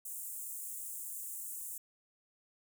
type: high-pass noise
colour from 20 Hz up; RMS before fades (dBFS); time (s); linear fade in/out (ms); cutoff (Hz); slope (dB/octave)
pink; -43; 0.05-1.78; 5; 7500; 48
effects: none